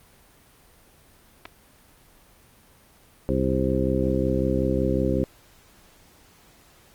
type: clicks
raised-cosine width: 0.3 ms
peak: -22 dBFS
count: 2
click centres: 1.454 / 1.457 s
type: harmonic tone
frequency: 65.41 Hz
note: C2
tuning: in tune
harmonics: 1 / 2 / 3 / 4 / 5 / 6 / 8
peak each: -28 / -28 / -28 / -28 / -28 / -28 / -28 dBFS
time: 3.29-5.24 s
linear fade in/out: 0 ms
effects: pink hiss -55 dBFS RMS until 6.94 s + Opus 32 kbps